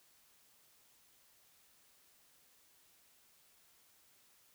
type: silence
effects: white hiss -68 dBFS RMS until 4.54 s